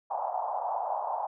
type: band-pass noise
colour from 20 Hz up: pink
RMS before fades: -32 dBFS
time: 0.1-1.27 s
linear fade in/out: 10 ms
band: 680 to 940 Hz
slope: 48 dB/octave
effects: none